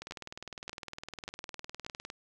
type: two click trains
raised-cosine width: 0.2 ms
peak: -23 / -24 dBFS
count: 4 / 42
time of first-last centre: 0.11-1.864 / 0.02-2.101 s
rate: 1.71 / 19.7 Hz
effects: none